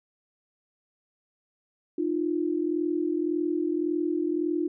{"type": "tone pair together", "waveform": "sine", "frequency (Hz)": [306.6, 348.4], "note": ["D#4", "F4"], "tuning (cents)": [-25, -4], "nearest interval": "major second", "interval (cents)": 221, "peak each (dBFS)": -27, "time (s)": [1.98, 4.68], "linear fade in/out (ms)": 5, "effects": []}